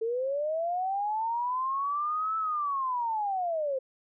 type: linear two-way sweep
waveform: sine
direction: up then down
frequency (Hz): 440 to 1318.5 to 513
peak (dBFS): -27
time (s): 0.01-3.79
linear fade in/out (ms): 10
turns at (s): 2.37
effects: none